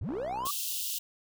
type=linear sweep; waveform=triangle; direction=up; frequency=61.1 to 1189 Hz; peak=-30 dBFS; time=0.01-0.51 s; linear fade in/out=5 ms
type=click train; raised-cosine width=1 ms; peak=-28 dBFS; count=25; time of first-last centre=0.09-0.468 s; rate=63.5 Hz
type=high-pass noise; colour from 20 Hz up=white; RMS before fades=-34 dBFS; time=0.45-0.99 s; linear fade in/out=10 ms; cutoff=2700 Hz; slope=96 dB/octave
effects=none